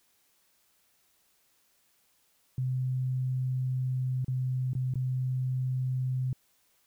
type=tone with dropouts; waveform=sine; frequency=128.6 Hz; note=C3; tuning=30 cents flat; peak=-27 dBFS; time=2.58-6.33 s; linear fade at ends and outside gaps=2 ms; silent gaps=4.246-4.281 / 4.733-4.751 / 4.939-4.955 s; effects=white hiss -69 dBFS RMS until 6.86 s